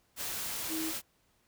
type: tone in noise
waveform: sine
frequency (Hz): 320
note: D#4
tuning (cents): +49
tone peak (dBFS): -34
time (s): 0.68-0.93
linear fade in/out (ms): 50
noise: white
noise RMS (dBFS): -37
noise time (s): 0.16-1.02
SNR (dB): 0
effects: pink hiss -71 dBFS RMS until 1.47 s